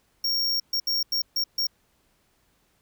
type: tone bursts at uneven times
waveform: square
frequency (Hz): 5540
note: F8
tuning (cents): -15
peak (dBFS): -23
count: 6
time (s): 0.24-0.6 / 0.73-0.8 / 0.87-1.03 / 1.12-1.22 / 1.36-1.44 / 1.58-1.67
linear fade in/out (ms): 5
effects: pink hiss -67 dBFS RMS until 2.81 s